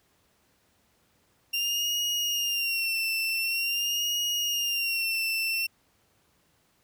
30% pulse tone with vibrato, 2775 Hz, F7, 12 cents flat, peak -23 dBFS, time 1.53-5.67 s, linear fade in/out 10 ms, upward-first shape sine, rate 0.46 Hz, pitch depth 64 cents each way, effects pink hiss -67 dBFS RMS until 6.83 s + high-pass 60 Hz 12 dB/octave

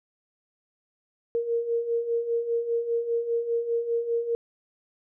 sine beating tone pair, 463 / 468 Hz, A#4 / A#4, -12 / +7 cents, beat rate 5 Hz, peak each -31 / -25 dBFS, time 1.35-4.35 s, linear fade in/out 0 ms, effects none

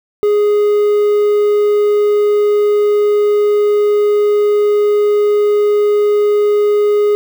triangle tone with quantisation, 415.3 Hz, G#4, in tune, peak -7 dBFS, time 0.23-7.15 s, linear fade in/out 0 ms, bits 6, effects none

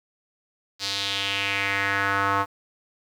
square tone with band-pass filter sweep, 98.9 Hz, G2, 16 cents sharp, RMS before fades -25 dBFS, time 0.79-2.46 s, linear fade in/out 50 ms, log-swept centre 4600 to 1100 Hz, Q 3, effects 8-bit

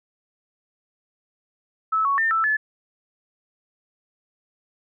sine tone with pitch steps, 1303 / 1114 / 1803 / 1323 / 1727 Hz, E6 / C#6 / A6 / E6 / A6, -20 / +8 / +42 / +6 / -33 cents, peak -18 dBFS, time 1.92-2.57 s, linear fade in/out 10 ms, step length 130 ms, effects none

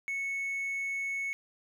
sine tone with hard clipping, 2207 Hz, C#7, 8 cents flat, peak -32 dBFS, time 0.08-1.33 s, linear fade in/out 0 ms, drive 2 dB, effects none

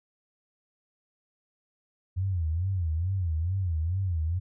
sine tone with vibrato, 87.31 Hz, F2, in tune, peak -25 dBFS, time 2.16-4.4 s, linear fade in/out 20 ms, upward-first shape sine, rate 2.3 Hz, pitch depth 190 cents each way, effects none

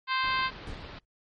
harmonic tone, 522 Hz, C5, 4 cents flat, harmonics 2 / 3 / 4 / 5 / 6 / 7 / 8 / 9, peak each -28 / -32 / -34 / -36 / -38 / -39 / -40 / -41 dBFS, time 0.07-0.51 s, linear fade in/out 50 ms
pink low-pass noise, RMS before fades -44 dBFS, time 0.23-0.99 s, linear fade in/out 5 ms, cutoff 4600 Hz, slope 48 dB/octave
brown noise with exponential decay, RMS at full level -36 dBFS, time 0.67-1.05 s, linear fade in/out 2 ms, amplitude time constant 81 ms
effects MP3 48 kbps

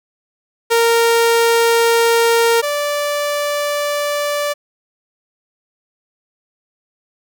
sawtooth tone pair in turn, 463.3 / 583.7 Hz, A#4 / D5, -11 / -11 cents, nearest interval major third, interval 400 cents, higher second, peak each -7 / -13 dBFS, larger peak first, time 0.7-2.62 / 2.62-4.54 s, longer neither, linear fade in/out 20 ms, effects none

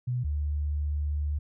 sine tone pair in turn, 124 / 73.73 Hz, B2 / D2, +7 / +7 cents, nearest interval major sixth, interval 900 cents, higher first, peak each -26 dBFS, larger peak neither, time 0.07-0.24 / 0.24-1.39 s, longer second, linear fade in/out 10 ms, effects none

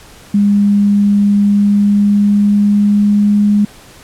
sine tone with pitch glide, 203.3 to 206.4 Hz, G#3 to G#3, -37 to -10 cents, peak -7 dBFS, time 0.34-3.65 s, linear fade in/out 5 ms, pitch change +27 cents, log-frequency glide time 1.42-3.52 s, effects pink hiss -39 dBFS RMS until 4.03 s + low-pass 12000 Hz 12 dB/octave

